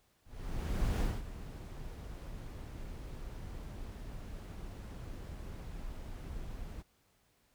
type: noise with ADSR envelope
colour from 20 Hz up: brown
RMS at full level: -30 dBFS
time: 0.24-6.83 s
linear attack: 770 ms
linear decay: 210 ms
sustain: -14 dB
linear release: 21 ms
effects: pink hiss -72 dBFS RMS until 7.54 s